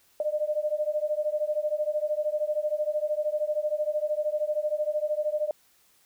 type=beating tone pair; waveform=sine; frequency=598 / 611 Hz; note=D5 / D#5; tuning=+31 / -32 cents; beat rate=13 Hz; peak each=-28 dBFS; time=0.2-5.51 s; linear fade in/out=2 ms; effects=white hiss -63 dBFS RMS until 6.05 s